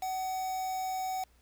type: tone with quantisation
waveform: triangle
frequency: 752 Hz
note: F#5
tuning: 28 cents sharp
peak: -30 dBFS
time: 0.02-1.24 s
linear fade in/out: 5 ms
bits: 7
effects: added 60 Hz sine -62 dBFS peak until 1.41 s + pink hiss -68 dBFS RMS until 1.41 s